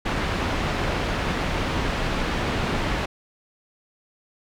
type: low-pass noise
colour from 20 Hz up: pink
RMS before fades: -25 dBFS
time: 0.05-3.06 s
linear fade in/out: 10 ms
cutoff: 3100 Hz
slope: 12 dB/octave
effects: none